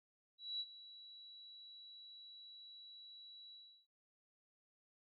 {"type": "tone with ADSR envelope", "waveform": "sine", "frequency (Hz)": 3918, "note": "B7", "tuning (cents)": -15, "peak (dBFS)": -38, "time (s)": [0.38, 3.87], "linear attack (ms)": 220, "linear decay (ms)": 47, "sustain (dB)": -16, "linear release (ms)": 340, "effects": []}